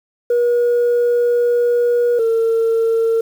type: tone pair in turn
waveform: sine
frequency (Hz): 480 / 454.5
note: B4 / A#4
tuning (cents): -49 / -44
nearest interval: minor second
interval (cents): 95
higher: first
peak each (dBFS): -10 / -11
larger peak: first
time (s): 0.3-2.19 / 2.19-3.21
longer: first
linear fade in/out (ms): 5
effects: tanh soft clip ceiling -10 dBFS + 7-bit